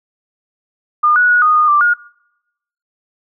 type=tone with pitch steps; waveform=sine; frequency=1212 / 1466 / 1456 / 1236 / 1226 / 1177 / 1431 Hz; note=D#6 / F#6 / F#6 / D#6 / D#6 / D6 / F6; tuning=-46 / -16 / -28 / -12 / -26 / +3 / +42 cents; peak=-8 dBFS; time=1.03-1.94 s; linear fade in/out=10 ms; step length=130 ms; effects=noise-tail reverb RT60 0.9 s tail -26 dB re dry

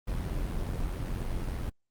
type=noise with amplitude modulation; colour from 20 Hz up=brown; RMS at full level=-30 dBFS; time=0.07-1.7 s; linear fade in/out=10 ms; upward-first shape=sine; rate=89.1 Hz; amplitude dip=45%; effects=Opus 32 kbps

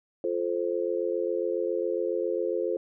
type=chord; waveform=sine; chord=F major; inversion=none; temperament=just; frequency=349.2 / 436.5 / 523.8 Hz; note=F4 / A4 / C5; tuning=0 / -14 / +2 cents; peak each=-30 dBFS; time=0.24-2.77 s; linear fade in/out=2 ms; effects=none

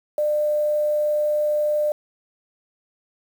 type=tone with quantisation; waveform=sine; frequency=599 Hz; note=D5; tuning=34 cents sharp; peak=-18 dBFS; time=0.18-1.92 s; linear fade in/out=2 ms; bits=7; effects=none

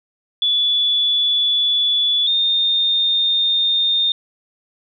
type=tone pair in turn; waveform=sine; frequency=3441 / 3646 Hz; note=A7 / A#7; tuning=-39 / -39 cents; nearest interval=minor second; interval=100 cents; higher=second; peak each=-14 dBFS; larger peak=neither; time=0.42-2.27 / 2.27-4.12 s; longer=neither; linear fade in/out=2 ms; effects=none

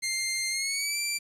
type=tone with pitch glide; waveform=15% pulse; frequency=2102 to 2346 Hz; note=C7 to D7; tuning=+7 to -2 cents; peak=-21 dBFS; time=0.02-1.19 s; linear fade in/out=20 ms; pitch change=+191 cents; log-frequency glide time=0.5-0.98 s; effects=resampled to 32000 Hz + 9-bit

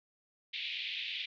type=band-pass noise; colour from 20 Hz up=white; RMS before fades=-39 dBFS; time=0.53-1.26 s; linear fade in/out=10 ms; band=2200 to 3800 Hz; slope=48 dB/octave; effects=none

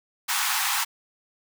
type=high-pass noise; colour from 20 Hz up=pink; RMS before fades=-25 dBFS; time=0.28-0.85 s; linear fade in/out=20 ms; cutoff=790 Hz; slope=96 dB/octave; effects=none

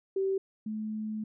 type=tone pair in turn; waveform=sine; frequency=386.1 / 215.8 Hz; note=G4 / A3; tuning=-26 / -33 cents; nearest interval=minor seventh; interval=1007 cents; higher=first; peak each=-26 / -32 dBFS; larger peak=first; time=0.16-0.38 / 0.66-1.24 s; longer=second; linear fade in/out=5 ms; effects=none

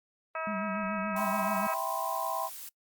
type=harmonic tone; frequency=321.2 Hz; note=E4; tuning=45 cents flat; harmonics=2 / 3 / 4 / 5 / 6 / 7 / 8; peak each=-37 / -40 / -36 / -42 / -48 / -47 / -43 dBFS; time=0.35-1.74 s; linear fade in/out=2 ms
type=tone with vibrato; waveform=sine; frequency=200.4 Hz; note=G3; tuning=38 cents sharp; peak=-34 dBFS; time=0.47-1.67 s; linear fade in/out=2 ms; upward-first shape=sine; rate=7 Hz; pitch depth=82 cents each way
type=chord; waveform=sine; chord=C major seventh; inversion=first; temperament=equal; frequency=659.3 / 784 / 987.8 / 1046.5 Hz; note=E5 / G5 / B5 / C6; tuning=0 / 0 / 0 / 0 cents; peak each=-36 dBFS; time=1.14-2.5 s; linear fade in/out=50 ms
type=noise; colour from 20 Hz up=blue; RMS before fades=-43 dBFS; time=1.16-2.69 s; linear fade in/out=5 ms
effects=noise-tail reverb RT60 0.1 s tail -23 dB re dry + Opus 48 kbps

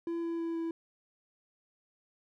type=tone with pitch steps; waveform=triangle; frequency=336.8 / 334.7 / 332.5 / 330.4 Hz; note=E4 / E4 / E4 / E4; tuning=+37 / +26 / +15 / +4 cents; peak=-30 dBFS; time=0.07-0.71 s; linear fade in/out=2 ms; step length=160 ms; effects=none

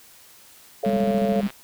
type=chord; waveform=sine; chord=A augmented; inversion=none; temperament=equal with one note detuned; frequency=440 / 554.4 / 684.5 Hz; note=A4 / C#5 / E#5; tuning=0 / 0 / -35 cents; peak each=-26 dBFS; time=0.83-1.41 s; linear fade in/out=5 ms
type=click train; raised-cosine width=0.3 ms; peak=-22 dBFS; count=86; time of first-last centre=0.85-1.504 s; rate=130 Hz
type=tone with tremolo; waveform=sine; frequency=201.4 Hz; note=G3; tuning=47 cents sharp; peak=-19 dBFS; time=0.86-1.48 s; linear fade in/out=5 ms; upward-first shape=square; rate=14 Hz; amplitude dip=55%
effects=white hiss -50 dBFS RMS until 1.63 s

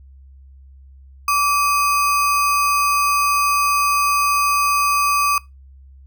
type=tone with sample-and-hold; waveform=sine; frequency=1159 Hz; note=D6; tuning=23 cents flat; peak=-14 dBFS; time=1.28-5.38 s; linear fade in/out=2 ms; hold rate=3675 Hz; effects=noise-tail reverb RT60 0.2 s tail -21 dB re dry + added 67 Hz sine -41 dBFS peak until 6.06 s

